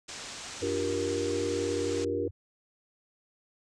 white low-pass noise, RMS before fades -42 dBFS, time 0.08-2.05 s, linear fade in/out 10 ms, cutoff 8000 Hz, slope 48 dB/octave
sine tone with vibrato, 94.2 Hz, F#2, 32 cents sharp, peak -39 dBFS, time 0.61-2.31 s, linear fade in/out 10 ms, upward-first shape sine, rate 4 Hz, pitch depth 19 cents each way
sine chord, G minor seventh, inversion second, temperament just, 294 / 352.8 / 392 / 470.4 Hz, D4 / F4 / G4 / Bb4, +2 / +18 / 0 / +16 cents, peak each -35 / -35 / -34 / -31 dBFS, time 0.62-2.28 s, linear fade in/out 5 ms
effects none

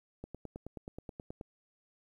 click train, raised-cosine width 2 ms, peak -29 dBFS, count 12, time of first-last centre 0.24-1.411 s, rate 9.39 Hz, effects 11-bit

